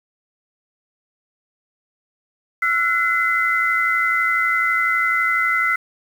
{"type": "tone cluster", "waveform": "sine", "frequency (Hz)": [1347, 1459, 2041], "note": ["E6", "F#6", "C7"], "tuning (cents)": [37, -25, -44], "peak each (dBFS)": [-21, -24, -18], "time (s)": [2.62, 5.76], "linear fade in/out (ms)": 5, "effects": ["7-bit"]}